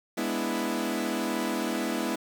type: chord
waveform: sawtooth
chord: E dominant seventh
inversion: first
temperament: equal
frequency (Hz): 207.7 / 246.9 / 293.7 / 329.6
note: G#3 / B3 / D4 / E4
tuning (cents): 0 / 0 / 0 / 0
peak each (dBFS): -30 / -28 / -32 / -28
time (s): 0.17-2.16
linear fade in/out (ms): 10
effects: 8-bit